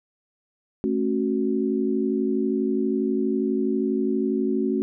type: chord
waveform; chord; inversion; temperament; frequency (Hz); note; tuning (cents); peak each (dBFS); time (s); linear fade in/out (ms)
sine; F# minor; first; equal with one note detuned; 220 / 272.3 / 370; A3 / C#4 / F#4; 0 / -31 / 0; -25; 0.84-4.82; 0
effects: none